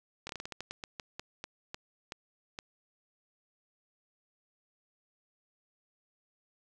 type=slowing click train; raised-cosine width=0.2 ms; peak=-22 dBFS; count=16; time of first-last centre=0.27-2.589 s; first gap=23 ms; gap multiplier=1.24; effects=none